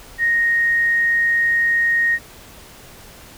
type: tone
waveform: sine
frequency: 1864.7 Hz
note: A#6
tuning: in tune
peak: -14 dBFS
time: 0.18-2.19 s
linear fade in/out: 50 ms
effects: pink hiss -42 dBFS RMS until 3.37 s